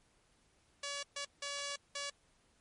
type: tone bursts at uneven times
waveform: 5% pulse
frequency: 568 Hz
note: C#5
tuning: 42 cents sharp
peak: -27 dBFS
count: 4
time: 0.83-1.03 / 1.16-1.25 / 1.42-1.76 / 1.95-2.1 s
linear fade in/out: 5 ms
effects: pink hiss -71 dBFS RMS until 2.6 s + MP3 48 kbps